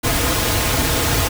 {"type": "noise with comb filter", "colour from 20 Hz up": "pink", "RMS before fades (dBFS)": -18, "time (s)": [0.03, 1.29], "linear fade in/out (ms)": 20, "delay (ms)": 5.2, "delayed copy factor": -0.65, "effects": []}